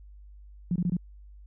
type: tone bursts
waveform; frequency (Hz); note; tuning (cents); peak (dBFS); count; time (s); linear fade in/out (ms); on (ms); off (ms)
sine; 176.4; F3; +18; -23; 4; 0.71-0.968; 2; 48; 22
effects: added 50 Hz sine -46 dBFS peak until 1.46 s